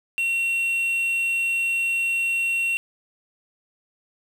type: tone with quantisation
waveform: triangle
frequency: 2730 Hz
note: F7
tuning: 40 cents flat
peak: -19 dBFS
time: 0.18-2.77 s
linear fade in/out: 0 ms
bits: 7
effects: none